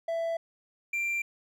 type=tone pair in turn; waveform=triangle; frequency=664 / 2366 Hz; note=E5 / D7; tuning=+12 / +12 cents; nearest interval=octave + minor seventh; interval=2200 cents; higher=second; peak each=-26 dBFS; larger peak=neither; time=0.08-0.37 / 0.93-1.22 s; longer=neither; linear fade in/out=5 ms; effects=none